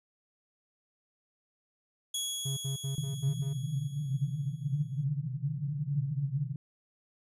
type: tone with exponential decay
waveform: 20% pulse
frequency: 3344 Hz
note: G#7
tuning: 11 cents sharp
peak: -25 dBFS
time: 2.14-5.04 s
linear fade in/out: 5 ms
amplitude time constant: 630 ms
type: tone bursts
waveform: triangle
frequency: 136 Hz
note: C#3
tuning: 33 cents flat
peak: -29 dBFS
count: 6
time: 2.45-3.535 s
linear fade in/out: 10 ms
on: 120 ms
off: 73 ms
type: band-pass noise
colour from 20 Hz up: white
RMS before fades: -33 dBFS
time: 2.98-6.56 s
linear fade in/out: 2 ms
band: 130 to 150 Hz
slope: 96 dB/octave
effects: none